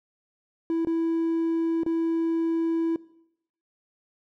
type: tone with dropouts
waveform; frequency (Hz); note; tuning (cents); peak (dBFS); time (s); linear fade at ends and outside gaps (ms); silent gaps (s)
triangle; 329.6; E4; 0; -20; 0.7-2.96; 1; 0.849-0.871 / 1.834-1.863
effects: noise-tail reverb RT60 0.8 s tail -22 dB re dry + tanh soft clip ceiling -16 dBFS